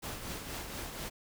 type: noise with tremolo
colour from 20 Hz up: pink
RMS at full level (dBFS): -39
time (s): 0.02-1.1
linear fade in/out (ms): 20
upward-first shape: triangle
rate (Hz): 4.2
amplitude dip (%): 50
effects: none